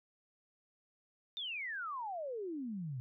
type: exponential sweep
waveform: sine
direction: down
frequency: 3674 to 119.8 Hz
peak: -38 dBFS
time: 1.37-3 s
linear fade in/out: 0 ms
effects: none